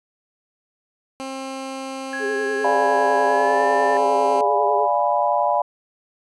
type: tone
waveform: 15% pulse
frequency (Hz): 266.6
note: C4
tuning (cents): +33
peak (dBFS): -22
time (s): 1.2-4.41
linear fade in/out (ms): 0
type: tone with pitch glide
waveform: sine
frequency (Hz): 1661.2 to 1780.4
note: G#6 to A6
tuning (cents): 0 to +20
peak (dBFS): -26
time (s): 2.13-3.97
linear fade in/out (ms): 2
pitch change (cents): +120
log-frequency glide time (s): 3.27-3.65
type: tone with vibrato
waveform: sine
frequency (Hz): 415.3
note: G#4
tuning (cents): 0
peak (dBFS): -22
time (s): 2.19-4.88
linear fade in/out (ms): 50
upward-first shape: triangle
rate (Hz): 10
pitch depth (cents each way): 67
type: chord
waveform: sine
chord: D diminished seventh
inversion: none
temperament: equal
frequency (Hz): 587.3 / 698.5 / 830.6 / 987.8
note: D5 / F5 / Ab5 / Cb6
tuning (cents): 0 / 0 / 0 / 0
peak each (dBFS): -22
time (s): 2.64-5.62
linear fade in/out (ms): 5
effects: resampled to 24000 Hz